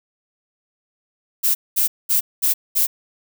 violet noise bursts, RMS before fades -17 dBFS, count 5, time 1.43-2.87 s, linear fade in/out 20 ms, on 120 ms, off 210 ms, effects none

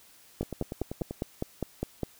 two click trains, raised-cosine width 2 ms, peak -21 / -16 dBFS, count 8 / 9, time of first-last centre 0.43-1.11 / 0.41-2.033 s, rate 10.3 / 4.93 Hz, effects white hiss -57 dBFS RMS until 2.19 s

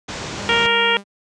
pink low-pass noise, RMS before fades -28 dBFS, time 0.08-0.67 s, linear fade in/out 10 ms, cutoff 7400 Hz, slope 48 dB/octave
sawtooth tone, 200 Hz, G3, 35 cents sharp, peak -28 dBFS, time 0.34-1.04 s, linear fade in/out 50 ms
harmonic tone, 466.2 Hz, A#4, in tune, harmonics 1 / 2 / 3 / 4 / 5 / 6 / 7, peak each -22 / -22 / -22 / -22 / -22 / -22 / -22 dBFS, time 0.49-0.97 s, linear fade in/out 0 ms
effects high-pass 80 Hz 12 dB/octave + resampled to 22050 Hz

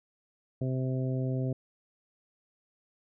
harmonic tone, 130 Hz, C3, 11 cents flat, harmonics 1 / 2 / 3 / 4 / 5, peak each -29 / -35 / -39 / -41 / -43 dBFS, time 0.61-1.53 s, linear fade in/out 5 ms, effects none

